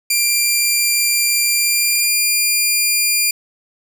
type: tone with pitch glide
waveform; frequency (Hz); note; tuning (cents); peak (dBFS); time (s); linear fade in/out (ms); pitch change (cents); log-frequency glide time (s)
10% pulse; 2379 to 2400; D7 to D7; +22 to +37; -5; 0.1-3.31; 5; +15; 1.54-2.1
effects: 7-bit